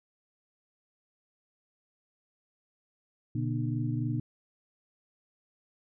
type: tone cluster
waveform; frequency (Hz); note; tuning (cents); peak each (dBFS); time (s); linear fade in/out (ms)
sine; 121.4 / 145.2 / 240 / 302.5; B2 / D3 / B3 / D#4; -29 / -19 / -49 / -49; -30 / -36 / -36 / -36; 3.35-4.2; 5
effects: none